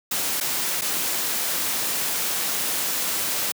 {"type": "noise with dropouts", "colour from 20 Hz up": "white", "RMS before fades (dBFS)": -25, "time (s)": [0.11, 3.52], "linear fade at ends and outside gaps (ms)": 5, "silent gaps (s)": [[0.402, 0.409], [0.812, 0.817]], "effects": ["high-pass 150 Hz 12 dB/octave"]}